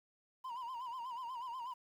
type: tone with vibrato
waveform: triangle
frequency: 983 Hz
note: B5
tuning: 8 cents flat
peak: -39 dBFS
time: 0.44-1.74 s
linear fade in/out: 10 ms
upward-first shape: sine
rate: 8.2 Hz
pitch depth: 110 cents each way
effects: 11-bit